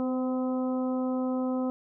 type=harmonic tone with a mistuned harmonic; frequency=255.4 Hz; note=C4; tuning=42 cents flat; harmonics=1 / 2 / 3 / 4 / 5; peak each=-27 / -33 / -40 / -43 / -44 dBFS; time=0-1.7 s; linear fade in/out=0 ms; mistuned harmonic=2; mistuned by=+19 cents; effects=none